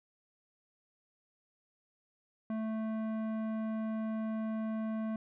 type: tone with tanh clipping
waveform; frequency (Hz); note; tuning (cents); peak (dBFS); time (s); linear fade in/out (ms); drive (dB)
sine; 220; A3; 0; -35; 2.5-5.16; 2; 14
effects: none

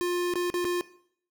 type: tone with dropouts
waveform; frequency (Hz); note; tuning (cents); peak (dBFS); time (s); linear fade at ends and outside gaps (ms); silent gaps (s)
square; 353.5; F4; +21; -26; 0.01-0.81; 0; 0.338-0.356 / 0.501-0.541 / 0.645-0.651
effects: noise-tail reverb RT60 0.6 s tail -17 dB re dry

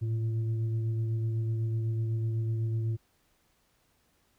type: tone with frequency modulation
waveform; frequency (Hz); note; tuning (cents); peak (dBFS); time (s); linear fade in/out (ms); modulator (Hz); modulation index
sine; 111.5; A2; +23; -27; 0.01-2.97; 20; 231; 0.31
effects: pink hiss -70 dBFS RMS until 4.38 s

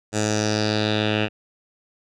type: tone with low-pass filter sweep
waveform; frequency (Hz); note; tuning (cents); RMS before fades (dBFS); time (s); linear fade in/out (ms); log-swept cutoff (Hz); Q
10% pulse; 106.8; G#2; +49; -22; 0.12-1.29; 50; 7500 to 2800; 4
effects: none

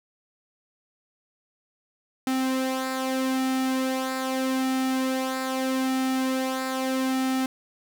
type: tone with flanger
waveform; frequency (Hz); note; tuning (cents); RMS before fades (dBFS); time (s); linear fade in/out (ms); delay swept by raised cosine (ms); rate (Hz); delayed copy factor
sawtooth; 261.6; C4; 0; -26; 2.27-7.46; 2; 1.8 to 3.5; 0.8; -0.55
effects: none

